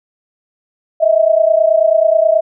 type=tone pair together; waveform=sine; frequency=630 / 659.3 Hz; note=D#5 / E5; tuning=+21 / 0 cents; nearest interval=minor second; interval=79 cents; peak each=-11 dBFS; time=1-2.41 s; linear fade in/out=20 ms; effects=none